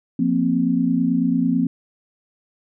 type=chord; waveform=sine; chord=F suspended fourth; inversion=none; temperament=just; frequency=174.61 / 232.8 / 261.9 Hz; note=F3 / Bb3 / C4; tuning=0 / -2 / +2 cents; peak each=-22 / -21 / -19 dBFS; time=0.19-1.67 s; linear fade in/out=5 ms; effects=none